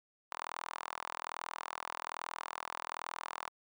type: tone with high-pass filter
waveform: sawtooth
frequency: 41.2 Hz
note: E1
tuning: in tune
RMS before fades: -43 dBFS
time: 0.31-3.49 s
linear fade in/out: 10 ms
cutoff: 1000 Hz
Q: 3.2
effects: none